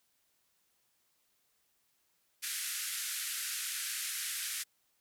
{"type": "band-pass noise", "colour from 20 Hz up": "white", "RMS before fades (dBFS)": -38, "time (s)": [2.42, 4.64], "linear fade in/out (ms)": 20, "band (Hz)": [1400, 13000], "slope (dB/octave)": 48, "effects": ["white hiss -75 dBFS RMS until 5 s"]}